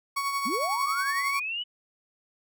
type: tone with tremolo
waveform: 35% pulse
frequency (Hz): 1115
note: C#6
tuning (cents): +10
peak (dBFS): -23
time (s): 0.16-1.4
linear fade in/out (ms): 10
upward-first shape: triangle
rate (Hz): 11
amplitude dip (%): 50
type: linear sweep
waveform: sine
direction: up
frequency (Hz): 185.5 to 3000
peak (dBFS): -29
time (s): 0.45-1.64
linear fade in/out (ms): 20
effects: none